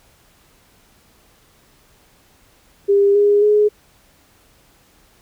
sine tone with pitch steps, 400.8 / 409.9 / 419.3 Hz, G4 / G#4 / G#4, +38 / -23 / +17 cents, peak -10 dBFS, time 2.88-3.69 s, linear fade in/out 20 ms, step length 270 ms, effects pink hiss -54 dBFS RMS until 5.21 s

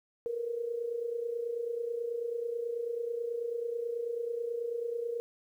sine tone with amplitude modulation, 470 Hz, A#4, 14 cents sharp, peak -29 dBFS, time 0.26-5.2 s, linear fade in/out 0 ms, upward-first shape sine, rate 29.2 Hz, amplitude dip 65%, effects 11-bit

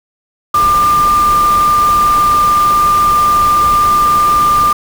sine tone in noise, 1196 Hz, D6, 31 cents sharp, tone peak -7 dBFS, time 0.54-4.73 s, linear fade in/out 5 ms, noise pink, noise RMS -22 dBFS, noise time 0.54-4.73 s, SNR +12 dB, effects none

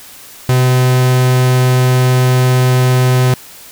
45% pulse tone, 127.3 Hz, C3, 47 cents flat, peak -8 dBFS, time 0.49-3.34 s, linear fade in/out 2 ms, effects white hiss -36 dBFS RMS until 3.71 s

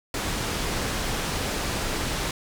pink low-pass noise, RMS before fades -28 dBFS, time 0.14-2.31 s, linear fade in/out 2 ms, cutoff 9100 Hz, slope 12 dB/octave, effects none

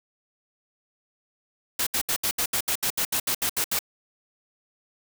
white noise bursts, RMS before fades -25 dBFS, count 14, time 1.79-3.791 s, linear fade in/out 5 ms, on 77 ms, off 71 ms, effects none

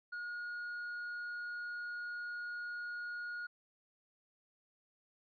triangle tone, 1439 Hz, F#6, 49 cents flat, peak -38 dBFS, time 0.12-3.47 s, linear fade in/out 10 ms, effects resampled to 11025 Hz

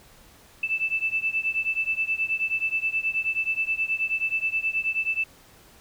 sine beating tone pair, 2637 / 2646.4 Hz, E7 / E7, 0 / +6 cents, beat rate 9.4 Hz, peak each -26 / -27 dBFS, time 0.63-5.24 s, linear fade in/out 5 ms, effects pink hiss -53 dBFS RMS until 5.8 s

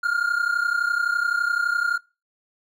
triangle tone pair together, 1396.9 / 1428.7 Hz, F6 / F6, 0 / +39 cents, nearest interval unison, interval 39 cents, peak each -21 dBFS, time 0.03-1.98 s, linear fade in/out 10 ms, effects noise-tail reverb RT60 0.3 s tail -24 dB re dry

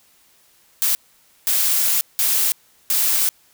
blue noise bursts at uneven times, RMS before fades -18 dBFS, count 4, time 0.82-0.95 / 1.47-2.01 / 2.19-2.52 / 2.9-3.29 s, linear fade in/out 0 ms, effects white hiss -56 dBFS RMS until 3.53 s

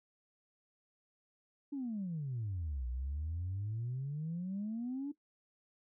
sine exponential two-way sweep, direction down then up, 293.7 to 59.6 to 293.7 Hz, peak -35 dBFS, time 1.72-5.12 s, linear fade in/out 10 ms, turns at 2.87 s, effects noise-tail reverb RT60 0.1 s tail -17 dB re dry + tanh soft clip ceiling -32 dBFS

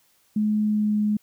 sine tone with pitch glide, 212.3 to 210.3 Hz, G#3 to G#3, +38 to +22 cents, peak -19 dBFS, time 0.36-1.17 s, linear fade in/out 5 ms, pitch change -16 cents, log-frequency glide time 0.61-0.99 s, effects white hiss -63 dBFS RMS until 1.22 s

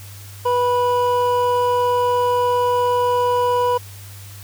triangle tone pair together, 490.3 / 982 Hz, B4 / B5, -13 / -10 cents, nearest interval octave, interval 1203 cents, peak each -16 dBFS, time 0.45-3.78 s, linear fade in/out 10 ms, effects added 99 Hz sine -36 dBFS peak until 4.43 s + white hiss -42 dBFS RMS until 4.43 s

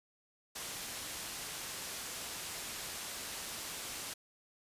white low-pass noise, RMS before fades -43 dBFS, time 0.55-4.14 s, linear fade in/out 10 ms, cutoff 10000 Hz, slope 12 dB/octave, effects resampled to 32000 Hz

